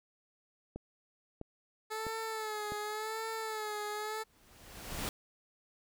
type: click train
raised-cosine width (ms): 2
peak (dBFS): -28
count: 4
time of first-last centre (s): 0.76-2.721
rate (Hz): 1.53
type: tone with vibrato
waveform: 15% pulse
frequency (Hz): 432.3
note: A4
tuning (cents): -31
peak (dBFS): -30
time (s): 1.9-4.24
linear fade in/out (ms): 20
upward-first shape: sine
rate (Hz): 0.9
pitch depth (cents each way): 58
type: noise with exponential growth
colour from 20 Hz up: pink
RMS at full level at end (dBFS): -35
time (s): 4.17-5.09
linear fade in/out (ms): 1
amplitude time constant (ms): 200
effects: none